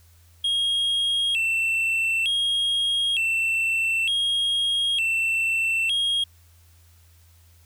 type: tone with vibrato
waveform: triangle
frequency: 2960 Hz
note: F#7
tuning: in tune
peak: -19 dBFS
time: 0.44-6.24 s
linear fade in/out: 5 ms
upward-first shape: square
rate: 0.55 Hz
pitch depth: 170 cents each way
effects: added 84 Hz sine -52 dBFS peak until 7.65 s + white hiss -60 dBFS RMS until 7.65 s